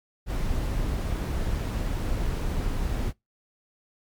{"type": "noise", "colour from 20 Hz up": "brown", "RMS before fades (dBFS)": -27, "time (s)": [0.26, 3.13], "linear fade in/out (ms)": 50, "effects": ["noise-tail reverb RT60 0.2 s tail -26 dB re dry", "MP3 96 kbps"]}